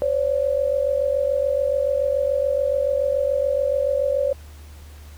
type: tone pair together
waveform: sine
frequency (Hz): 522 / 569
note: C5 / C#5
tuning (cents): -4 / +45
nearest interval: minor second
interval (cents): 149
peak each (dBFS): -22 / -20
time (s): 0.02-4.33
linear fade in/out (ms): 0
effects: added 74 Hz sine -39 dBFS peak until 5.17 s + pink hiss -50 dBFS RMS until 5.17 s